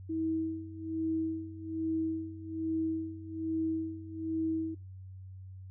sine tone with tremolo, 321.6 Hz, E4, 43 cents flat, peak -28 dBFS, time 0.09-4.75 s, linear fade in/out 10 ms, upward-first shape sine, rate 1.2 Hz, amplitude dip 85%, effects noise-tail reverb RT60 0.3 s tail -24 dB re dry + added 94 Hz sine -44 dBFS peak until 5.7 s

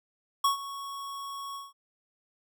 square tone with ADSR envelope, 1108.7 Hz, C#6, in tune, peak -21 dBFS, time 0.44-1.73 s, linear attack 6 ms, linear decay 120 ms, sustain -16 dB, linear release 180 ms, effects none

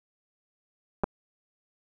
clicks, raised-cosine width 1 ms, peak -12 dBFS, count 2, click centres 1.036 / 1.041 s, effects none

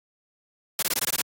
white noise bursts, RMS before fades -24 dBFS, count 8, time 0.79-1.217 s, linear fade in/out 2 ms, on 35 ms, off 21 ms, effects high-pass 100 Hz 12 dB/octave + AAC 48 kbps

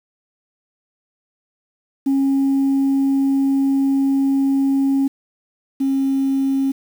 sine tone pair in turn, 272.8 / 270.8 Hz, C#4 / C#4, -28 / -40 cents, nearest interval unison, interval 12 cents, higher first, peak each -12 / -14 dBFS, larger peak first, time 2.06-5.08 / 5.8-6.72 s, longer first, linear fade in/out 10 ms, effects tanh soft clip ceiling -12 dBFS + 7-bit

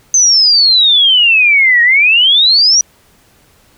sine exponential two-way sweep, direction down then up, 6272 to 1864.7 to 5900 Hz, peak -5 dBFS, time 0.14-2.81 s, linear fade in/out 2 ms, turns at 1.82 s, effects pink hiss -49 dBFS RMS until 3.77 s

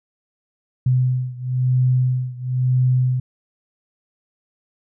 sine beating tone pair, 126.8 / 127.8 Hz, B2 / C3, +46 / -40 cents, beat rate 1 Hz, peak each -18 / -20 dBFS, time 0.86-3.2 s, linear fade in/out 5 ms, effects none

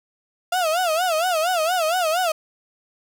35% pulse tone with vibrato, 681 Hz, F5, 44 cents flat, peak -17 dBFS, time 0.52-2.32 s, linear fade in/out 5 ms, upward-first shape sine, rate 4.3 Hz, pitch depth 160 cents each way, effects none

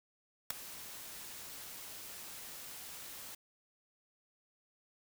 white noise with ADSR envelope, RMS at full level -31 dBFS, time 0.5-3.35 s, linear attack 5 ms, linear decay 5 ms, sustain -17 dB, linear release 5 ms, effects none

